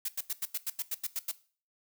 blue noise bursts, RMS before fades -33 dBFS, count 11, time 0.05-1.315 s, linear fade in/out 5 ms, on 35 ms, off 88 ms, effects noise-tail reverb RT60 0.4 s tail -17 dB re dry

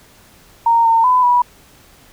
sine tone with pitch steps, 926 / 911 / 1004 / 975 Hz, A#5 / A#5 / B5 / B5, -12 / -40 / +28 / -23 cents, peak -9 dBFS, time 0.66-1.42 s, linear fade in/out 5 ms, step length 190 ms, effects pink hiss -47 dBFS RMS until 2.12 s

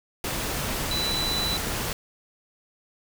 sine tone in noise, 3975 Hz, B7, 10 cents sharp, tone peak -26 dBFS, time 0.91-1.57 s, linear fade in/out 2 ms, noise pink, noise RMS -29 dBFS, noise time 0.24-1.93 s, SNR 0 dB, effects none

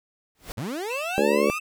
pink noise with exponential growth, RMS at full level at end -32 dBFS, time 0.35-0.52 s, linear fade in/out 1 ms, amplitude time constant 36 ms
30% pulse linear sweep, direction up, 91.7 to 1263 Hz, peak -26 dBFS, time 0.57-1.59 s, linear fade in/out 10 ms
triangle tone with tremolo, 2658 Hz, E7, 14 cents sharp, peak -28 dBFS, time 0.9-1.6 s, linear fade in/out 5 ms, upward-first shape triangle, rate 5.2 Hz, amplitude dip 40%
harmonic tone, 71.9 Hz, D2, 36 cents flat, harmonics 3 / 4 / 5 / 6 / 7 / 8, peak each -27 / -29 / -26 / -24 / -25 / -25 dBFS, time 1.18-1.5 s, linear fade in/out 0 ms
effects none

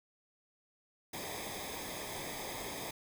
pink noise with comb filter, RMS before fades -42 dBFS, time 1.13-2.91 s, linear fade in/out 5 ms, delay 0.7 ms, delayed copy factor -0.75, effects none

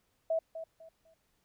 sine tone with echo, 650 Hz, E5, 24 cents flat, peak -27 dBFS, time 0.3-0.39 s, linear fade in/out 5 ms, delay 250 ms, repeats 3, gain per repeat -11 dB, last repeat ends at 1.14 s, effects pink hiss -75 dBFS RMS until 1.44 s

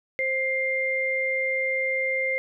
sine tone pair together, 525 / 2100 Hz, C5 / C7, +6 / +6 cents, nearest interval 2 octaves, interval 2400 cents, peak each -28 / -24 dBFS, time 0.19-2.38 s, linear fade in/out 0 ms, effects none

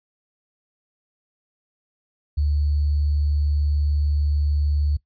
sine tone with sample-and-hold, 73.42 Hz, D2, in tune, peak -18 dBFS, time 2.37-4.97 s, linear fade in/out 10 ms, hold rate 4410 Hz, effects noise-tail reverb RT60 0.1 s tail -19 dB re dry + resampled to 11025 Hz

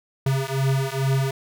square beating tone pair, 133.6 / 135.9 Hz, C3 / C#3, +36 / -34 cents, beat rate 2.3 Hz, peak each -24 dBFS, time 0.26-1.31 s, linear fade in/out 5 ms, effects none

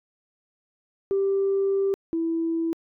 sine tone pair in turn, 392 / 329.5 Hz, G4 / E4, 0 / -1 cents, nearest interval minor third, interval 301 cents, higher first, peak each -19 / -22 dBFS, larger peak first, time 1.11-1.94 / 2.13-2.73 s, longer first, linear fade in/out 0 ms, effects tanh soft clip ceiling -16 dBFS

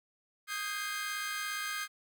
sawtooth chord, Ab major seventh, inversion second, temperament equal with one note detuned, 1244.5 / 1568 / 1625.2 / 2093 Hz, Eb6 / G6 / Ab6 / C7, 0 / 0 / -38 / 0 cents, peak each -36 / -38 / -37 / -37 dBFS, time 0.47-1.88 s, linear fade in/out 50 ms, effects none

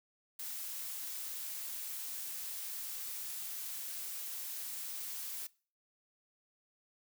blue noise, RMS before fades -42 dBFS, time 0.39-5.47 s, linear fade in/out 5 ms, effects noise-tail reverb RT60 0.4 s tail -22 dB re dry

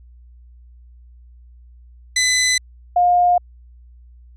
15% pulse / sine tone pair in turn, 2009 / 710.3 Hz, B6 / F5, +29 / +29 cents, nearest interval octave + tritone, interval 1800 cents, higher first, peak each -8 / -11 dBFS, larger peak first, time 2.16-2.58 / 2.96-3.38 s, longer neither, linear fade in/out 5 ms, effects added 60 Hz sine -42 dBFS peak until 4.36 s + low-pass 10000 Hz 12 dB/octave

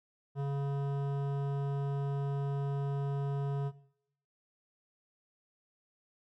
sine tone with hard clipping, 140 Hz, C#3, 18 cents sharp, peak -33 dBFS, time 0.35-3.72 s, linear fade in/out 50 ms, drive 14 dB, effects noise-tail reverb RT60 0.7 s tail -17 dB re dry

